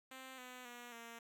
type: tone with pitch steps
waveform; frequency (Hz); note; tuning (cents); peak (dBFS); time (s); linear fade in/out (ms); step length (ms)
5% pulse; 261.6 / 251.4 / 241.6 / 232.1; C4 / B3 / B3 / A#3; 0 / +31 / -38 / -7; -39; 0.11-1.19; 5; 270
effects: none